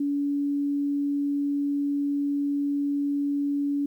sine tone, 284.9 Hz, C#4, 48 cents sharp, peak -23 dBFS, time 0-3.86 s, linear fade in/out 5 ms, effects 10-bit

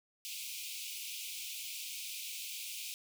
pink high-pass noise, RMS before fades -43 dBFS, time 0.25-2.94 s, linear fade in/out 0 ms, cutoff 2300 Hz, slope 96 dB/octave, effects none

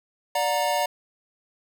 square chord, D augmented, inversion none, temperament equal with one note detuned, 587.3 / 723.5 / 932.3 Hz, D5 / F#5 / A#5, 0 / -39 / 0 cents, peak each -27 dBFS, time 0.35-0.86 s, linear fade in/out 5 ms, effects none

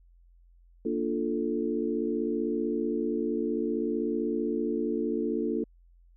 sine chord, Bb major seventh, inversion none, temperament equal, 233.1 / 293.7 / 349.2 / 440 Hz, Bb3 / D4 / F4 / A4, 0 / 0 / 0 / 0 cents, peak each -32 dBFS, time 0.85-5.64 s, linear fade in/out 5 ms, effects added 43 Hz sine -55 dBFS peak until 6.16 s

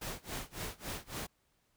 pink noise with tremolo, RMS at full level -39 dBFS, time 0.01-1.27 s, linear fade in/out 10 ms, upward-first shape sine, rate 3.6 Hz, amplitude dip 95%, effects pink hiss -75 dBFS RMS until 1.76 s

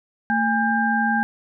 sine tone cluster, 224.7 / 818 / 1588 Hz, A3 / G#5 / G6, +37 / -26 / +22 cents, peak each -22 dBFS, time 0.3-1.23 s, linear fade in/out 0 ms, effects none

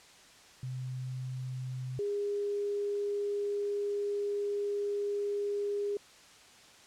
sine tone pair in turn, 128.5 / 408 Hz, C3 / G#4, -31 / -31 cents, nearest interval octave + minor sixth, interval 2000 cents, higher second, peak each -35 / -30 dBFS, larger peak second, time 0.63-1.99 / 1.99-5.97 s, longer second, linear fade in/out 2 ms, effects white hiss -56 dBFS RMS until 6.86 s + low-pass 7000 Hz 12 dB/octave

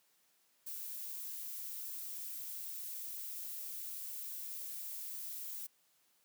violet noise, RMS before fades -44 dBFS, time 0.66-5.67 s, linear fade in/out 10 ms, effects white hiss -73 dBFS RMS until 6.24 s + high-pass 150 Hz 12 dB/octave

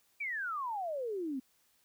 sine exponential sweep, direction down, 2383 to 250 Hz, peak -34 dBFS, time 0.2-1.4 s, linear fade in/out 10 ms, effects white hiss -71 dBFS RMS until 1.84 s

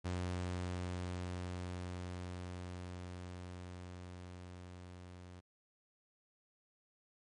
sawtooth tone with level ramp, 90 Hz, F#2, 47 cents flat, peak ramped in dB -32 to -47 dBFS, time 0.04-5.41 s, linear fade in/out 20 ms, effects low-pass 9000 Hz 12 dB/octave + MP3 48 kbps

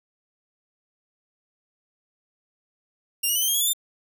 5% pulse tone with pitch steps, 2794 / 2896 / 3001 / 3111 / 3224 / 3342 / 3464 / 3590 Hz, F7 / F#7 / F#7 / G7 / G7 / G#7 / A7 / A7, 0 / -38 / +24 / -14 / +48 / +10 / -28 / +34 cents, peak -13 dBFS, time 3.23-3.734 s, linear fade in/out 10 ms, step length 63 ms, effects none

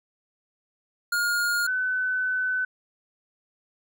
square / sine tone pair in turn, 1423 / 1508.7 Hz, F6 / F#6, +32 / +33 cents, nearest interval minor second, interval 101 cents, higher second, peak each -23 dBFS, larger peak neither, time 1.12-1.67 / 1.67-2.65 s, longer second, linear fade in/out 5 ms, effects none

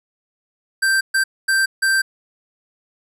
square tone bursts at uneven times, 1568 Hz, G6, in tune, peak -15 dBFS, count 4, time 0.82-1.01 / 1.14-1.24 / 1.48-1.66 / 1.82-2.02 s, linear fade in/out 10 ms, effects resampled to 32000 Hz

